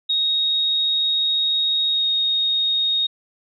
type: tone with pitch glide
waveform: sine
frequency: 3754 to 3728 Hz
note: A#7 to A#7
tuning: +11 to -1 cents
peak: -17 dBFS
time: 0.09-3.07 s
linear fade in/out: 10 ms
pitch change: -12 cents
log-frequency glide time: 1.89-2.06 s
effects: none

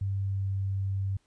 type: tone with pitch glide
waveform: sine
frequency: 98 to 97.27 Hz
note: G2 to G2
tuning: 0 to -13 cents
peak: -27 dBFS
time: 0.01-1.17 s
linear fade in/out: 5 ms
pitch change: -13 cents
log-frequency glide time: 0.19-0.47 s
effects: pink hiss -71 dBFS RMS until 1.26 s + resampled to 22050 Hz

